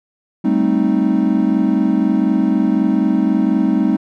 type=chord; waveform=triangle; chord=A half-diminished seventh; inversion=third; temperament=equal; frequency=196 / 220 / 261.6 / 311.1 Hz; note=G3 / A3 / C4 / Eb4; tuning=0 / 0 / 0 / 0 cents; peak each=-16 dBFS; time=0.44-3.97 s; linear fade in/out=10 ms; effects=none